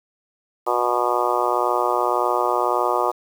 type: harmonic tone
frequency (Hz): 121.8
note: B2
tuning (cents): -24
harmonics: 3 / 4 / 5 / 6 / 7 / 8 / 9 / 10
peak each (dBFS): -26 / -26 / -26 / -26 / -26 / -26 / -26 / -26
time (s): 0.66-3.12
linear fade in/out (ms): 20
effects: 7-bit